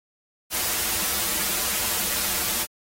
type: noise with comb filter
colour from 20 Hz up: white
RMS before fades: -25 dBFS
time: 0.5-2.67 s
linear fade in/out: 50 ms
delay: 7.4 ms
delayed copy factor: -1
effects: AAC 48 kbps